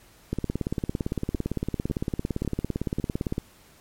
two click trains, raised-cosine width 3 ms, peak -13 / -17 dBFS, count 55 / 4, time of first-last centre 0.33-3.381 / 1.35-2.998 s, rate 17.7 / 1.82 Hz, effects pink hiss -55 dBFS RMS until 3.8 s + MP3 64 kbps

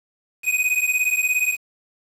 square beating tone pair, 2489 / 2506 Hz, D#7 / D#7, 0 / +12 cents, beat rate 17 Hz, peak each -22 dBFS, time 0.43-1.57 s, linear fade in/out 50 ms, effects resampled to 32000 Hz + 7-bit

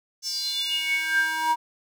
square tone with high-pass filter sweep, 317.8 Hz, D#4, 37 cents sharp, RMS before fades -25 dBFS, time 0.22-1.56 s, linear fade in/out 50 ms, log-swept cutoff 5800 to 950 Hz, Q 9.2, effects none

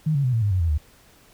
sine tone with pitch steps, 155.56 / 140.2 / 126.35 / 113.88 / 102.63 / 92.5 / 83.36 / 75.13 Hz, D#3 / C#3 / B2 / A#2 / G#2 / F#2 / E2 / D2, 0 / +20 / +40 / -40 / -20 / 0 / +20 / +40 cents, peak -18 dBFS, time 0.06-0.78 s, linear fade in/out 10 ms, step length 90 ms, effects pink hiss -54 dBFS RMS until 1.33 s

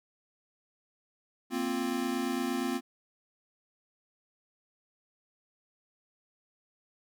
square chord, Bb suspended second, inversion none, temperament equal, 233.1 / 261.6 / 349.2 Hz, Bb3 / C4 / F4, 0 / 0 / 0 cents, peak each -36 / -33 / -36 dBFS, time 1.5-2.81 s, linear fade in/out 50 ms, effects none

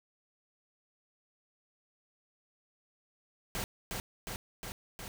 pink noise with echo, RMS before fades -36 dBFS, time 3.55-3.64 s, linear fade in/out 0 ms, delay 360 ms, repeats 4, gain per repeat -2 dB, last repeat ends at 5.08 s, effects none

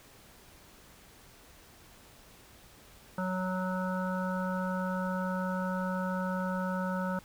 harmonic tone, 185.1 Hz, F#3, 1 cent sharp, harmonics 1 / 3 / 5 / 7 / 8, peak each -32 / -37 / -39 / -40 / -41 dBFS, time 3.18-7.19 s, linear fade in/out 2 ms, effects pink hiss -56 dBFS RMS until 7.24 s

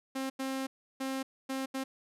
sawtooth tone bursts at uneven times, 266.2 Hz, C4, 30 cents sharp, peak -29 dBFS, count 5, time 0.15-0.3 / 0.39-0.67 / 1-1.23 / 1.49-1.66 / 1.74-1.84 s, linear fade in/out 10 ms, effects resampled to 32000 Hz

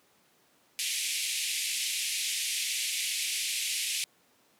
pink band-pass noise, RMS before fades -32 dBFS, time 0.79-4.04 s, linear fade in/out 0 ms, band 2200 to 12000 Hz, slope 48 dB/octave, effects pink hiss -65 dBFS RMS until 4.59 s + high-pass 200 Hz 12 dB/octave

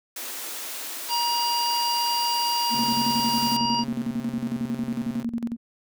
white high-pass noise, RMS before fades -34 dBFS, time 0.16-3.57 s, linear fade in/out 5 ms, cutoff 240 Hz, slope 96 dB/octave
harmonic tone, 948 Hz, A#5, 29 cents sharp, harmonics 1 / 3 / 5 / 6, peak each -24 / -31 / -27 / -38 dBFS, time 1.08-3.85 s, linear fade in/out 50 ms
sine tone with tremolo, 233.1 Hz, A#3, in tune, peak -23 dBFS, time 2.7-5.57 s, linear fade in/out 50 ms, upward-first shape square, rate 11 Hz, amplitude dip 75%
sawtooth tone with pitch glide, 136.1 to 133.07 Hz, C#3 to C3, -31 to +30 cents, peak -32 dBFS, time 2.74-5.23 s, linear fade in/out 2 ms, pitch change -39 cents, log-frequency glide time 3.87-3.92 s
effects none

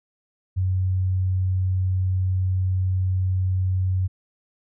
sine tone, 93.1 Hz, F#2, 11 cents sharp, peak -19 dBFS, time 0.56-4.08 s, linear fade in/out 20 ms, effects none

